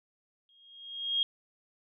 sine tone with exponential growth, 3255 Hz, G#7, 36 cents flat, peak -23 dBFS, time 0.49-1.23 s, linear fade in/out 1 ms, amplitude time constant 160 ms, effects none

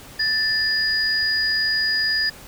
sine tone pair together, 1760 / 4909 Hz, A6 / D#8, 0 / -24 cents, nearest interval octave + tritone, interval 1776 cents, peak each -21 dBFS, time 0.19-2.3 s, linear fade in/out 10 ms, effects pink hiss -42 dBFS RMS until 2.47 s

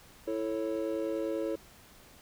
triangle chord, A major, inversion second, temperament just, 330 / 440 / 550 Hz, E4 / A4 / C#5, +2 / 0 / -14 cents, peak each -32 / -34 / -33 dBFS, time 0.27-1.56 s, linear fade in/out 10 ms, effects pink hiss -56 dBFS RMS until 2.21 s

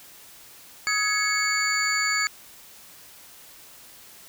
sine tone cluster, 1271 / 1672 / 2203 / 4574 / 7040 Hz, D#6 / G#6 / C#7 / D8 / A8, +36 / +11 / -11 / -47 / 0 cents, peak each -30 / -27 / -26 / -28 / -30 dBFS, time 0.87-2.27 s, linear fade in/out 0 ms, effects white hiss -48 dBFS RMS until 4.28 s

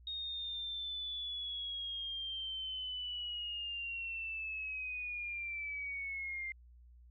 sine linear sweep, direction down, 3729 to 2093 Hz, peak -38 dBFS, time 0.07-6.52 s, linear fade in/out 2 ms, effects added 60 Hz sine -56 dBFS peak until 7.1 s

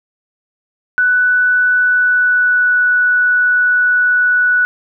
sine tone with pitch glide, 1488 to 1476.9 Hz, F#6 to F#6, +9 to -4 cents, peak -9 dBFS, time 0.98-4.65 s, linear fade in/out 0 ms, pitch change -13 cents, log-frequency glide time 1.78-2.78 s, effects none

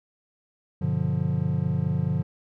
triangle chord, G dominant seventh, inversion none, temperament just, 98 / 122.5 / 147 / 176.4 Hz, G2 / B2 / D3 / F3, 0 / -14 / +2 / +18 cents, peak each -28 / -28 / -24 / -26 dBFS, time 0.81-2.23 s, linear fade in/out 10 ms, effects none

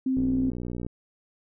sine tone, 261.6 Hz, C4, in tune, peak -22 dBFS, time 0.06-0.5 s, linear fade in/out 5 ms
click train, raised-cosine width 3 ms, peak -21 dBFS, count 43, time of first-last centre 0.17-0.865 s, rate 60.4 Hz
effects none

